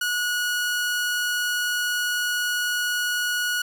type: tone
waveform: sawtooth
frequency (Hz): 1458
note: F#6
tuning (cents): -26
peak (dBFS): -19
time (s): 0.01-3.62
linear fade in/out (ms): 5
effects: none